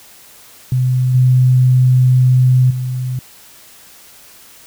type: tone with level steps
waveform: sine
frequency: 127.3 Hz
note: C3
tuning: 47 cents flat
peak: -11 / -7 / -17 dBFS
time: 0.72-3.19 s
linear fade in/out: 2 ms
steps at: 1.14 / 2.7 s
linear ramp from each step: 10 ms
effects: white hiss -42 dBFS RMS until 4.66 s